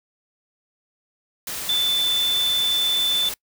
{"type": "tone in noise", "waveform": "sine", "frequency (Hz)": 3520, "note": "A7", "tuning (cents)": 0, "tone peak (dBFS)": -18, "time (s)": [1.69, 3.29], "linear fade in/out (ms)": 2, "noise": "white", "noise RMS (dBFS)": -30, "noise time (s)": [1.47, 3.34], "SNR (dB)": 9, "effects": ["noise-tail reverb RT60 0.1 s tail -25 dB re dry"]}